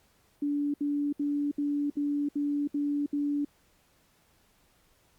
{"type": "tone bursts", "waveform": "sine", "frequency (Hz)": 289.1, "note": "D4", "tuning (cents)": -27, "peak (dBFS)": -26, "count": 8, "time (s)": [0.42, 3.449], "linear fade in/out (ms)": 5, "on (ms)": 320, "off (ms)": 67, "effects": ["pink hiss -66 dBFS RMS until 5.18 s", "Opus 48 kbps"]}